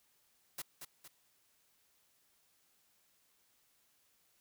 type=noise with echo; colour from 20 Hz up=white; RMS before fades=-42 dBFS; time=0.58-0.62 s; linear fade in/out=5 ms; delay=230 ms; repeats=2; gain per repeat=-6 dB; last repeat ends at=1.08 s; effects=white hiss -73 dBFS RMS until 4.4 s